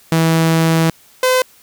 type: tone pair in turn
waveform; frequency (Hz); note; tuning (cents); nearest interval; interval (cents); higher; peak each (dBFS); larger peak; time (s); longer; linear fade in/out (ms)
sawtooth; 163 / 511; E3 / C5; -19 / -41; octave + minor sixth; 1978; second; -7; neither; 0.12-0.9 / 1.23-1.42; first; 2
effects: white hiss -48 dBFS RMS until 1.62 s